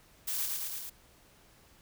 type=noise with echo; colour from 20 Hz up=blue; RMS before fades=-34 dBFS; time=0.27-0.46 s; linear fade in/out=10 ms; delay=110 ms; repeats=4; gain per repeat=-2 dB; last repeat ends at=0.9 s; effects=pink hiss -61 dBFS RMS until 1.81 s